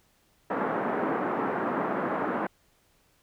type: band-pass noise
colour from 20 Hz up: pink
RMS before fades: -29 dBFS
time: 0.5-2.47 s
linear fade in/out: 5 ms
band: 210 to 1500 Hz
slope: 24 dB/octave
effects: pink hiss -66 dBFS RMS until 3.22 s